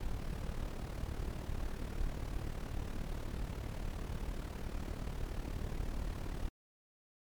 brown noise with amplitude modulation, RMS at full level -36 dBFS, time 0-6.49 s, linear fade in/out 10 ms, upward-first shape sine, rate 36.9 Hz, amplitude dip 65%, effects MP3 96 kbps

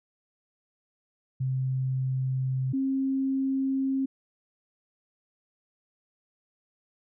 sine tone pair in turn, 130.81 / 268 Hz, C3 / C4, 0 / +42 cents, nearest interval octave, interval 1242 cents, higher second, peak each -25 / -24 dBFS, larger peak second, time 1.4-2.73 / 2.73-4.06 s, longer neither, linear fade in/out 10 ms, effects none

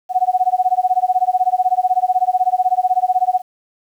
sine tone with tremolo, 738 Hz, F#5, 5 cents flat, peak -9 dBFS, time 0.09-3.42 s, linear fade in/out 50 ms, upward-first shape sine, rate 16 Hz, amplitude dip 100%, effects 8-bit

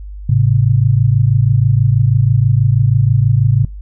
sine tone pair together, 107.7 / 133.9 Hz, A2 / C3, -37 / +40 cents, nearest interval major third, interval 377 cents, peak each -11 dBFS, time 0.29-3.65 s, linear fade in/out 5 ms, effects noise-tail reverb RT60 0.2 s tail -25 dB re dry + added 50 Hz sine -26 dBFS peak until 3.81 s

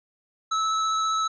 square tone with vibrato, 1304 Hz, E6, 19 cents flat, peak -23 dBFS, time 0.51-1.28 s, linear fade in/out 10 ms, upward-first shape sine, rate 15 Hz, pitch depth 10 cents each way, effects resampled to 16000 Hz

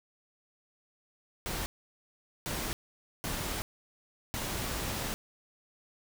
pink noise bursts at uneven times, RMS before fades -35 dBFS, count 4, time 1.46-1.66 / 2.46-2.73 / 3.24-3.62 / 4.34-5.14 s, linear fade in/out 0 ms, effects none

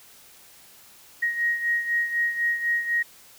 sine beating tone pair, 1881 / 1885 Hz, A#6 / A#6, +15 / +19 cents, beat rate 4 Hz, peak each -23 / -29 dBFS, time 1.22-3.03 s, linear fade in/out 10 ms, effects white hiss -51 dBFS RMS until 3.38 s

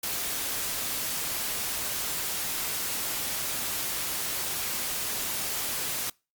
white noise, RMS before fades -31 dBFS, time 0.03-6.1 s, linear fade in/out 5 ms, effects noise-tail reverb RT60 0.3 s tail -26 dB re dry + Opus 48 kbps

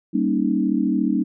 sine chord, Eb dominant seventh, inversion first, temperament equal, 196 / 233.1 / 277.2 / 311.1 Hz, G3 / Bb3 / Db4 / Eb4, 0 / 0 / 0 / 0 cents, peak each -23 dBFS, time 0.13-1.24 s, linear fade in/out 20 ms, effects none

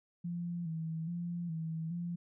sine tone with vibrato, 167.1 Hz, E3, 24 cents sharp, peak -35 dBFS, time 0.24-2.16 s, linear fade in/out 10 ms, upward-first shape square, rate 1.2 Hz, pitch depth 58 cents each way, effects none

